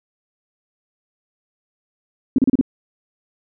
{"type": "tone bursts", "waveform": "sine", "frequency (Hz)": 262.5, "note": "C4", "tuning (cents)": 6, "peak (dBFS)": -10, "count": 5, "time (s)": [2.36, 2.612], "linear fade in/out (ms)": 2, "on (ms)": 24, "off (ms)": 33, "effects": []}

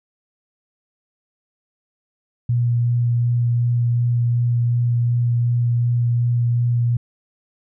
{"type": "tone with vibrato", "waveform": "sine", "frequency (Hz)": 119.8, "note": "A#2", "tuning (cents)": 48, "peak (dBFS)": -15, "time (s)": [2.49, 6.97], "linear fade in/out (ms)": 5, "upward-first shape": "sine", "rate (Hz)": 2.7, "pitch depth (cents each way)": 10, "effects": []}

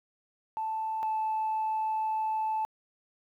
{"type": "tone pair in turn", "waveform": "sine", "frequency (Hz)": [880, 873.4], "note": ["A5", "A5"], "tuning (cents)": [0, -13], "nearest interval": "unison", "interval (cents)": 13, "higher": "first", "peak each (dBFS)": [-29, -26], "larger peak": "second", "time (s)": [[0.57, 1.03], [1.03, 2.65]], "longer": "second", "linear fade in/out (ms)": 0, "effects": ["tanh soft clip ceiling -24 dBFS", "11-bit"]}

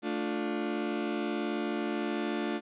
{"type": "chord", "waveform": "35% pulse", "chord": "D minor", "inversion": "second", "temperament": "just", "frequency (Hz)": [220.2, 293.7, 352.4], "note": ["A3", "D4", "F4"], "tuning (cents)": [2, 0, 16], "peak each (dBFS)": -33, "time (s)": [0.02, 2.61], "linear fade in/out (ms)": 50, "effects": ["resampled to 8000 Hz", "11-bit"]}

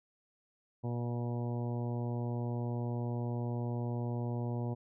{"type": "harmonic tone", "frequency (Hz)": 120, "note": "B2", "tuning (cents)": -49, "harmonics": [1, 2, 3, 4, 5, 6, 7, 8], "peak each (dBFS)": [-34, -40, -44, -46, -48, -50, -51, -52], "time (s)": [0.83, 4.75], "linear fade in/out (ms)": 20, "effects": []}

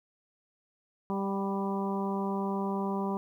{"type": "harmonic tone with a mistuned harmonic", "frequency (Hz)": 196.8, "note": "G3", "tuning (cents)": 7, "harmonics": [1, 2, 3, 4, 5, 6], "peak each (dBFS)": [-31, -35, -42, -39, -37, -45], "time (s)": [1.1, 3.17], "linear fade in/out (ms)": 0, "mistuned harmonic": 4, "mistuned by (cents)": -19, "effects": ["11-bit"]}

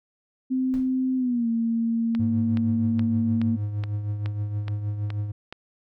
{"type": "tone with pitch glide", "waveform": "sine", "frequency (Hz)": [259, 229.4], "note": ["C4", "A#3"], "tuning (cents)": [-17, -28], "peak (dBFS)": -21, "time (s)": [0.5, 3.57], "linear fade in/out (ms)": 20, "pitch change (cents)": -211, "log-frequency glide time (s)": [1.17, 1.48]}
{"type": "noise with exponential decay", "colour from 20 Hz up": "brown", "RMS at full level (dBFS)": -37, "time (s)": [0.74, 1.01], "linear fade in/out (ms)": 0, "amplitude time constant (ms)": 58}
{"type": "click train", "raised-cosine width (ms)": 0.3, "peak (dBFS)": -20, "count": 9, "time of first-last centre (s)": [2.15, 5.526], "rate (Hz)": 2.37}
{"type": "tone with tremolo", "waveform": "triangle", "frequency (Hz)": 103.83, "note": "G#2", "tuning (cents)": 0, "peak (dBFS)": -21, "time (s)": [2.19, 5.32], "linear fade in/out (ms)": 10, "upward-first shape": "triangle", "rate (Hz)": 6.4, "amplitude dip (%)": 55}
{"effects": []}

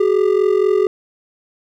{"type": "ring-modulated tone", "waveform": "triangle", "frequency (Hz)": 398.8, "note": "G4", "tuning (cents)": 30, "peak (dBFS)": -7, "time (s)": [0, 0.87], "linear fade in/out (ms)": 2, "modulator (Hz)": 22.1, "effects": []}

